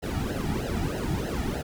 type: noise with flanger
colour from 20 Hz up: brown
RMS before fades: -29 dBFS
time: 0.02-1.63 s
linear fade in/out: 20 ms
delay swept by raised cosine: 0.85 to 1.95 ms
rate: 3.2 Hz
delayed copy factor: -0.95
effects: none